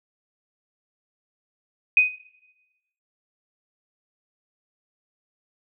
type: tone with exponential decay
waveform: sine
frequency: 2500 Hz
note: D#7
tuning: 8 cents sharp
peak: -10 dBFS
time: 1.97-2.23 s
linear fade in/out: 2 ms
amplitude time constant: 55 ms
effects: noise-tail reverb RT60 1.0 s tail -17 dB re dry